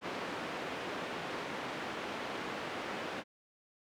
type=band-pass noise; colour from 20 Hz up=pink; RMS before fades=-40 dBFS; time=0.01-3.24 s; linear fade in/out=50 ms; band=260 to 2700 Hz; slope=12 dB/octave; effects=none